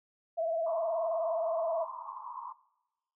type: tone with vibrato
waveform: sine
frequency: 659.3 Hz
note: E5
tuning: in tune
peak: -28 dBFS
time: 0.37-1.85 s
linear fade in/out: 20 ms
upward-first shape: triangle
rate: 19 Hz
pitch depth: 67 cents each way
type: band-pass noise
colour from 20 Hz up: pink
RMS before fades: -43 dBFS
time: 0.66-2.53 s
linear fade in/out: 10 ms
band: 910 to 1100 Hz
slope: 96 dB/octave
effects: noise-tail reverb RT60 1.0 s tail -20 dB re dry